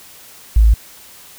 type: tone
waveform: sine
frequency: 54.7 Hz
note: A1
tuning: 9 cents flat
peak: -6 dBFS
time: 0.56-0.74 s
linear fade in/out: 5 ms
effects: white hiss -41 dBFS RMS until 1.38 s